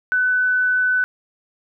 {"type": "tone", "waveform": "sine", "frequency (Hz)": 1501, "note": "F#6", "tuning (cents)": 24, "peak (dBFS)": -15, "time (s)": [0.12, 1.04], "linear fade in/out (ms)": 0, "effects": []}